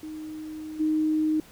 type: tone with level steps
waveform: sine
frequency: 310.5 Hz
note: D#4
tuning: 3 cents flat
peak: -34 / -21 dBFS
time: 0.03-1.4 s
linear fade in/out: 2 ms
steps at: 0.79 s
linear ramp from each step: 20 ms
effects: pink hiss -52 dBFS RMS until 1.51 s